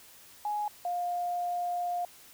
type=tone pair in turn; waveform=sine; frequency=835 / 706.1 Hz; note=G#5 / F5; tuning=+9 / +19 cents; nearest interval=minor third; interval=290 cents; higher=first; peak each=-29 / -29 dBFS; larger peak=neither; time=0.45-0.68 / 0.85-2.05 s; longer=second; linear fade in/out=2 ms; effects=white hiss -54 dBFS RMS until 2.33 s